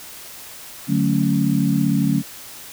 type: chord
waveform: sine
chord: D major seventh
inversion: none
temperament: equal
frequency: 146.83 / 185 / 220 / 277.2 Hz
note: D3 / F#3 / A3 / C#4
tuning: 0 / 0 / 0 / 0 cents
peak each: -21 dBFS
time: 0.87-2.23 s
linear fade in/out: 50 ms
effects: white hiss -38 dBFS RMS until 2.72 s